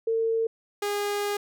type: tone pair in turn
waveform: sine / sawtooth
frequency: 452.2 / 409.4 Hz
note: A4 / G#4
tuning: +47 / -25 cents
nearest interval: major second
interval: 172 cents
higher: first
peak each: -22 dBFS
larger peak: neither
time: 0.07-0.47 / 0.82-1.37 s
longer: second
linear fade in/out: 5 ms
effects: none